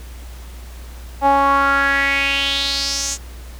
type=tone with band-pass filter sweep; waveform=sawtooth; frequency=277.2 Hz; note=C#4; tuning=in tune; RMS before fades=-17 dBFS; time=1.21-3.18 s; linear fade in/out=50 ms; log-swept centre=790 to 7100 Hz; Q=4.4; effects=added 60 Hz sine -32 dBFS peak until 3.59 s + pink hiss -43 dBFS RMS until 3.59 s